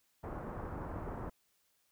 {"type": "low-pass noise", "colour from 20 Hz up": "pink", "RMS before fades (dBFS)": -42, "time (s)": [0.23, 1.3], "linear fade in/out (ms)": 10, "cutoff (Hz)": 1300, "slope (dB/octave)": 24, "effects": ["white hiss -75 dBFS RMS until 1.91 s"]}